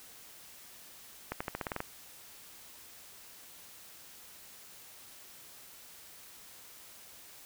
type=accelerating click train; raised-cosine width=0.5 ms; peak=-19 dBFS; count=9; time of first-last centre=1.32-1.804 s; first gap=85 ms; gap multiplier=0.9; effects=white hiss -53 dBFS RMS until 7.45 s